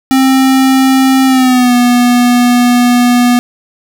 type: tone with pitch glide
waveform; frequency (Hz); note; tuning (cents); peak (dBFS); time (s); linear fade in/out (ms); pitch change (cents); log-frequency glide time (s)
square; 264.5 to 244; C4 to B3; +19 to -21; -6; 0.11-3.39; 0; -140; 1.26-1.74
effects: none